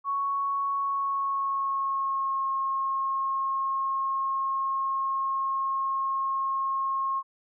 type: tone with pitch glide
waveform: sine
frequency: 1110 to 1079 Hz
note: C#6 to C#6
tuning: +2 to -47 cents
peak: -25 dBFS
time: 0.04-7.23 s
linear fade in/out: 50 ms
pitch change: -49 cents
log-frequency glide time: 0.76-2.47 s
effects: none